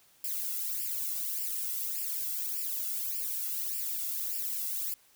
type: noise with flanger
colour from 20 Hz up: violet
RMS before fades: -34 dBFS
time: 0.24-4.94 s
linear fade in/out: 2 ms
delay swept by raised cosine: 0.39 to 1.49 ms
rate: 1.7 Hz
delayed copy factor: +0.95
effects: white hiss -63 dBFS RMS until 5.15 s